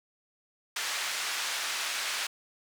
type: band-pass noise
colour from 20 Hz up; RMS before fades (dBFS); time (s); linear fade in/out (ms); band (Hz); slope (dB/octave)
pink; -33; 0.76-2.27; 5; 1400 to 7900; 12
effects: none